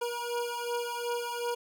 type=beating tone pair; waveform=25% pulse; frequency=476.7 / 479.4 Hz; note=A#4 / A#4; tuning=+39 / +48 cents; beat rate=2.7 Hz; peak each=-30 / -32 dBFS; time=0.01-1.55 s; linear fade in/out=10 ms; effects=none